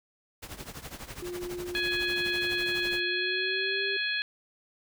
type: noise with tremolo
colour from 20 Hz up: pink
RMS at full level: -39 dBFS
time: 0.42-3 s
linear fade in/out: 10 ms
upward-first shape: triangle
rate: 12 Hz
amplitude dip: 85%
type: tone with pitch glide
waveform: sine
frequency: 354.5 to 393.3 Hz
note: F4 to G4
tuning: +26 to +6 cents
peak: -34 dBFS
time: 1.22-3.97 s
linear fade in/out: 5 ms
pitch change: +180 cents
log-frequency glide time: 3.03-3.83 s
type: harmonic tone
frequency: 838 Hz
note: G#5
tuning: 15 cents sharp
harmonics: 2 / 3 / 4 / 5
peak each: -31 / -33 / -34 / -35 dBFS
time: 1.75-4.22 s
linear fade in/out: 0 ms
effects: none